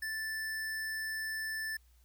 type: tone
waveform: square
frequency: 1760 Hz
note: A6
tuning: in tune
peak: -36 dBFS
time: 0.02-1.77 s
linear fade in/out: 5 ms
effects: added 60 Hz sine -61 dBFS peak until 2.04 s + white hiss -72 dBFS RMS until 2.04 s